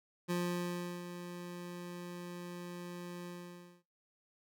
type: tone with ADSR envelope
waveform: 25% pulse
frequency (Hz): 175.9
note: F3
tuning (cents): +13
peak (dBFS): -28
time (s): 0.28-3.83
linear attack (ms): 27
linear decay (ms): 720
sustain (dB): -11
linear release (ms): 570
effects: noise-tail reverb RT60 0.3 s tail -20 dB re dry